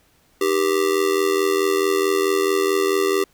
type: tone with amplitude modulation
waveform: square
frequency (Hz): 392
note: G4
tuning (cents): 0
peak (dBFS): -14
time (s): 0.41-3.24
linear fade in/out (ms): 5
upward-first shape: sine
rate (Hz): 84.6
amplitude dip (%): 80
effects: pink hiss -59 dBFS RMS until 3.33 s